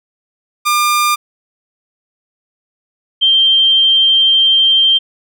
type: tone pair in turn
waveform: sawtooth / sine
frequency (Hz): 1200 / 3154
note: D6 / G7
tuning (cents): +37 / +10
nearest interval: octave + perfect fourth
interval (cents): 1673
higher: second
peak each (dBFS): -7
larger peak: neither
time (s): 0.65-1.16 / 3.21-4.99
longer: second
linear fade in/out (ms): 20
effects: none